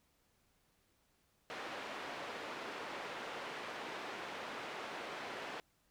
pink band-pass noise, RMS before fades -45 dBFS, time 1.5-5.6 s, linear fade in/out 0 ms, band 400 to 2800 Hz, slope 12 dB/octave, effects pink hiss -75 dBFS RMS until 5.9 s

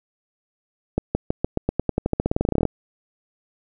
accelerating click train, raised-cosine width 2 ms, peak -6 dBFS, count 24, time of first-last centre 0.98-2.653 s, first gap 170 ms, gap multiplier 0.91, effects none

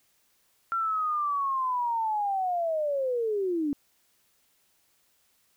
sine linear sweep, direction down, 1367 to 277.2 Hz, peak -25 dBFS, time 0.72-3.73 s, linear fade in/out 0 ms, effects white hiss -68 dBFS RMS until 5.56 s

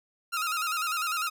sawtooth tone with vibrato, 1318.5 Hz, E6, in tune, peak -24 dBFS, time 0.32-1.3 s, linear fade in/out 20 ms, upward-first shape square, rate 10 Hz, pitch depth 77 cents each way, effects none

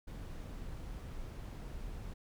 brown noise, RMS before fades -44 dBFS, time 0.07-2.14 s, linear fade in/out 10 ms, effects none

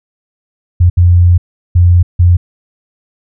sine tone bursts at uneven times, 88 Hz, F2, 14 cents sharp, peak -3 dBFS, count 4, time 0.8-0.9 / 0.97-1.38 / 1.75-2.03 / 2.19-2.37 s, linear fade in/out 10 ms, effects none

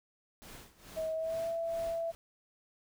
pink noise with tremolo, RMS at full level -49 dBFS, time 0.42-2.15 s, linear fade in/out 0 ms, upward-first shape sine, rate 2.3 Hz, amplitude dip 85%
sine tone with pitch glide, 638 to 665.5 Hz, D#5 to E5, +43 to +16 cents, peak -32 dBFS, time 0.96-2.12 s, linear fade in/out 20 ms, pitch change +73 cents, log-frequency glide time 1.13-1.48 s
effects none

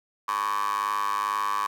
15% pulse tone with high-pass filter, 102.2 Hz, G#2, 27 cents flat, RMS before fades -27 dBFS, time 0.28-1.67 s, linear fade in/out 5 ms, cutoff 1100 Hz, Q 9, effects none

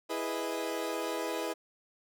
30% pulse chord, E major seventh, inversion none, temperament equal, 329.6 / 415.3 / 493.9 / 622.3 Hz, E4 / G#4 / B4 / D#5, 0 / 0 / 0 / 0 cents, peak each -35 / -36 / -35 / -37 dBFS, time 0.09-1.54 s, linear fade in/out 20 ms, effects none

